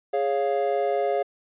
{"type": "chord", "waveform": "triangle", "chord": "Db major", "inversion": "second", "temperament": "equal", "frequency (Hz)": [415.3, 554.4, 698.5], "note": ["Ab4", "Db5", "F5"], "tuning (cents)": [0, 0, 0], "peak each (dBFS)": -24, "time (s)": [0.13, 1.23], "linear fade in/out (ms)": 10, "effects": ["resampled to 8000 Hz"]}